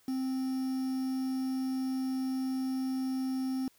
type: tone with quantisation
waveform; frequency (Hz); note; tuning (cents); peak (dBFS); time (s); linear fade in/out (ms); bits
triangle; 261.6; C4; 0; -28; 0.08-3.68; 2; 8
effects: white hiss -66 dBFS RMS until 3.78 s